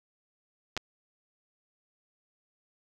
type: clicks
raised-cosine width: 0.2 ms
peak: -15 dBFS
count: 2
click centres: 0.767 / 0.775 s
effects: none